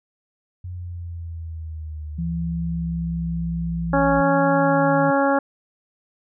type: exponential sweep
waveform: sine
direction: down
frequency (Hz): 90.4 to 58.5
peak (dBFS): -29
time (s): 0.64-4.21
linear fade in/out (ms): 5
type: tone with pitch glide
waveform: sine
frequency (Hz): 167.5 to 158.1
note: E3 to D#3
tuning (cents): +28 to +28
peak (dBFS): -23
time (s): 2.18-5.11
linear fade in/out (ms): 10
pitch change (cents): -100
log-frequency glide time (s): 4.49-4.93
type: harmonic tone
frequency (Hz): 277.2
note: C#4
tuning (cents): 0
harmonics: 1 / 2 / 3 / 4 / 5 / 6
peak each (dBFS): -21 / -20 / -22 / -27 / -26 / -29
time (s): 3.93-5.39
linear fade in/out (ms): 5
effects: none